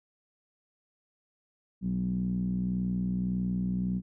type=tone with low-pass filter; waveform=10% pulse; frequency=61.74 Hz; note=B1; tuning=in tune; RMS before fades=-30 dBFS; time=1.81-4.02 s; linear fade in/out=50 ms; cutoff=200 Hz; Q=7.3; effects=none